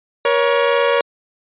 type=tone pair together; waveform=sawtooth; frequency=475.7 / 559 Hz; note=A#4 / C#5; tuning=+35 / +14 cents; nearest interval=minor third; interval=279 cents; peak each=-12 dBFS; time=0.25-1.01 s; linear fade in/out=2 ms; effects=resampled to 8000 Hz